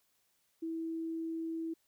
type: tone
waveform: sine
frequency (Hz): 326.6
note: E4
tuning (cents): -16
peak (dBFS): -35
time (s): 0.62-1.74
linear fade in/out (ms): 10
effects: white hiss -75 dBFS RMS until 1.87 s